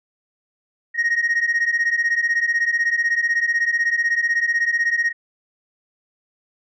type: beating tone pair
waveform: sine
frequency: 1862 / 1878 Hz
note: A#6 / A#6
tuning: -2 / +12 cents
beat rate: 16 Hz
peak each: -19 / -17 dBFS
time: 0.94-5.13 s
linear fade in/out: 50 ms
effects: tanh soft clip ceiling -14 dBFS

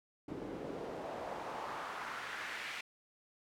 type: noise with band-pass filter sweep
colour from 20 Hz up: pink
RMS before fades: -43 dBFS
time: 0.28-2.81 s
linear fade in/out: 5 ms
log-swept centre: 310 to 2300 Hz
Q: 1.7
effects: none

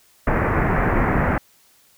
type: low-pass noise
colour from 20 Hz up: pink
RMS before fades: -19 dBFS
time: 0.27-1.38 s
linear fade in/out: 2 ms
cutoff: 2100 Hz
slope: 48 dB/octave
effects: white hiss -56 dBFS RMS until 1.97 s

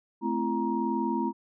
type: tone cluster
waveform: sine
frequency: 217.5 / 258.6 / 338 / 941 Hz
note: A3 / C4 / E4 / A#5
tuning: -20 / -20 / +43 / +16 cents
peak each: -31 dBFS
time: 0.21-1.33 s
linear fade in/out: 50 ms
effects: none

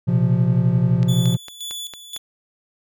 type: chord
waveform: triangle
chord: Bb suspended second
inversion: none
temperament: equal with one note detuned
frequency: 119.2 / 130.81 / 174.61 Hz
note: Bb2 / C3 / F3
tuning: +39 / 0 / 0 cents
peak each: -17 dBFS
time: 0.07-1.37 s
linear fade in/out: 20 ms
type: click train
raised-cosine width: 0.2 ms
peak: -17 dBFS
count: 6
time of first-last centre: 1.03-2.164 s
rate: 4.41 Hz
type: tone with tremolo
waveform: sawtooth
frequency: 3452 Hz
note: A7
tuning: 34 cents flat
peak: -25 dBFS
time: 1.08-2.18 s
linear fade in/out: 10 ms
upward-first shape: square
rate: 1.9 Hz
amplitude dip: 70%
effects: none

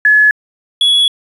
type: tone pair in turn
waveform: sine / triangle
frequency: 1705 / 3373 Hz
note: G#6 / G#7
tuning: +45 / +26 cents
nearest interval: octave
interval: 1181 cents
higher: second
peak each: -5 / -6 dBFS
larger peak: first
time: 0.05-0.31 / 0.81-1.08 s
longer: second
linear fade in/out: 2 ms
effects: resampled to 32000 Hz + 7-bit

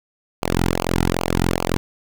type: tone with flanger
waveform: sawtooth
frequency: 43.56 Hz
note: F1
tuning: 4 cents flat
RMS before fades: -20 dBFS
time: 0.42-1.77 s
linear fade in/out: 0 ms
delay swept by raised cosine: 0.53 to 1.83 ms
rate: 2.5 Hz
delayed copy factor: -1
effects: none

